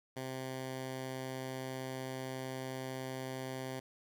10% pulse tone, 130.81 Hz, C3, in tune, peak -31 dBFS, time 0.16-3.8 s, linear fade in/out 10 ms, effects none

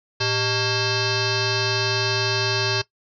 sine tone with frequency modulation, 2132 Hz, C7, 32 cents sharp, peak -19 dBFS, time 0.2-2.82 s, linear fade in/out 10 ms, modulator 505 Hz, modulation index 5.8, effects noise-tail reverb RT60 0.1 s tail -18 dB re dry

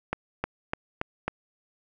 accelerating click train, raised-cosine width 0.5 ms, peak -12 dBFS, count 5, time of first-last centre 0.13-1.28 s, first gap 310 ms, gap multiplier 0.95, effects none

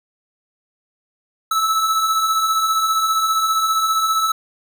square beating tone pair, 1295 / 1310 Hz, E6 / E6, -31 / -11 cents, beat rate 15 Hz, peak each -26 / -17 dBFS, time 1.51-4.32 s, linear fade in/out 5 ms, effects none

